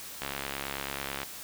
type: click train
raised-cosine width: 0.3 ms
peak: -17 dBFS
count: 71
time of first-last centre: 0.22-1.232 s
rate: 69.2 Hz
effects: white hiss -43 dBFS RMS until 1.43 s